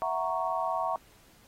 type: chord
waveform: sine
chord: F# dominant seventh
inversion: third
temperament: equal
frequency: 659.3 / 740 / 932.3 / 1108.7 Hz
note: E5 / F#5 / A#5 / C#6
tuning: 0 / 0 / 0 / 0 cents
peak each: -33 dBFS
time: 0.02-0.96 s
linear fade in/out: 0 ms
effects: pink hiss -60 dBFS RMS until 1.47 s + AAC 48 kbps